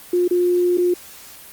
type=tone with dropouts; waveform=sine; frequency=355.2 Hz; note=F4; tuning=29 cents sharp; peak=-14 dBFS; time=0.13-0.94 s; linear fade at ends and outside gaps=5 ms; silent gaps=0.279-0.309 / 0.774-0.781 s; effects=white hiss -41 dBFS RMS until 1.52 s + Opus 32 kbps